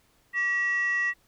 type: tone with frequency modulation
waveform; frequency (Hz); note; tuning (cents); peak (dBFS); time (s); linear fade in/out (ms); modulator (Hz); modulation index
sine; 1925; B6; -45; -22; 0.33-1.14; 50; 770; 0.34
effects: tanh soft clip ceiling -20 dBFS + pink hiss -65 dBFS RMS until 1.27 s